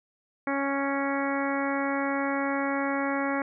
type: harmonic tone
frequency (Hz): 277.2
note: C#4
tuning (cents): 0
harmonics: 1 / 2 / 3 / 4 / 5 / 6 / 7 / 8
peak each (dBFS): -29 / -32 / -34 / -35 / -36 / -37 / -37 / -38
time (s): 0.47-3.42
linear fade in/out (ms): 2
effects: none